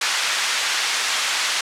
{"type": "band-pass noise", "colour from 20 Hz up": "pink", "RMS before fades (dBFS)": -22, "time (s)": [0.01, 1.61], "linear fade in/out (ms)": 5, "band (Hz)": [1500, 6900], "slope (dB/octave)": 12, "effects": ["low-pass 11000 Hz 12 dB/octave"]}